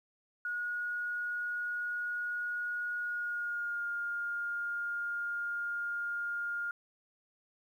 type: tone with pitch glide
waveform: sine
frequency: 1446 to 1412.2 Hz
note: F#6 to F6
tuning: -40 to +19 cents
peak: -33 dBFS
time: 0.45-6.71 s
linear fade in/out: 2 ms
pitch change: -41 cents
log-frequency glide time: 2.99-3.87 s
effects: 11-bit